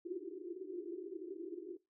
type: band-pass noise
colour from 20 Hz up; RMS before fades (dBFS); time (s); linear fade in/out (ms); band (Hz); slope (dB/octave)
white; -45; 0.05-1.77; 10; 330 to 380; 96
effects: noise-tail reverb RT60 0.2 s tail -19 dB re dry